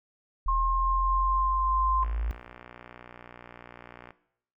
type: linear sweep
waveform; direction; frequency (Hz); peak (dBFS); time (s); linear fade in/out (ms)
sine; up; 38.89 to 55.5; -26; 0.46-2.31; 0
type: tone with pitch glide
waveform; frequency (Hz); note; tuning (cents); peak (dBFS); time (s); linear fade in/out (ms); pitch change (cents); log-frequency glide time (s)
sine; 1067 to 1044.4; C6 to C6; +34 to -3; -24; 0.48-2.04; 5; -37; 0.67-1.72
type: click train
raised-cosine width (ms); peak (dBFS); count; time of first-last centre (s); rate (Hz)
0.5; -29; 126; 2.03-4.106; 60.2
effects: noise-tail reverb RT60 0.7 s tail -17 dB re dry